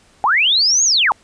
sine linear two-way sweep, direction up then down, 750 to 6760 to 750 Hz, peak -11 dBFS, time 0.24-1.12 s, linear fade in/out 0 ms, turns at 0.84 s, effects pink hiss -52 dBFS RMS until 1.23 s + resampled to 22050 Hz

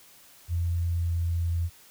sine tone with pitch glide, 85.6 to 84.81 Hz, F2 to E2, -34 to +50 cents, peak -24 dBFS, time 0.48-1.7 s, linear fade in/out 50 ms, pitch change -16 cents, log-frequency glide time 0.77-1.14 s, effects white hiss -54 dBFS RMS until 1.9 s

